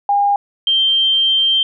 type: tone pair in turn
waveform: sine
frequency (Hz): 810 / 3148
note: G#5 / G7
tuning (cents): -43 / +7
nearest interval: 2 octaves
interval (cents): 2350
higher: second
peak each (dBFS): -11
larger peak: neither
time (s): 0.09-0.36 / 0.67-1.63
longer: second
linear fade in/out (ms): 2
effects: none